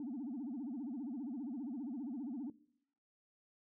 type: tone with vibrato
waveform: sine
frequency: 262.3 Hz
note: C4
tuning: 4 cents sharp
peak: -38 dBFS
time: 0-2.5 s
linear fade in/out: 2 ms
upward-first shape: sine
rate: 15 Hz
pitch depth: 250 cents each way
effects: noise-tail reverb RT60 0.7 s tail -19 dB re dry + tanh soft clip ceiling -37 dBFS